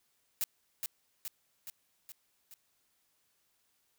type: noise with echo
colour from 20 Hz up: blue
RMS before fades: -32 dBFS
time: 0.41-0.44 s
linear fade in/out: 0 ms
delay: 420 ms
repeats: 5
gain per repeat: -4 dB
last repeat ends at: 2.54 s
effects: white hiss -75 dBFS RMS until 3.98 s